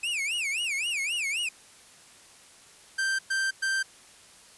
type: tone with vibrato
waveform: 45% pulse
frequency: 2506 Hz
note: D#7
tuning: 12 cents sharp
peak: -27 dBFS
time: 0.03-1.49 s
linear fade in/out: 5 ms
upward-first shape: sine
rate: 3.8 Hz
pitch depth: 260 cents each way
type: tone bursts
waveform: 45% pulse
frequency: 1568 Hz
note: G6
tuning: in tune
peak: -25 dBFS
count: 3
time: 2.98-3.83 s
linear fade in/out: 10 ms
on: 210 ms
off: 110 ms
effects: white hiss -53 dBFS RMS until 4.57 s + resampled to 24000 Hz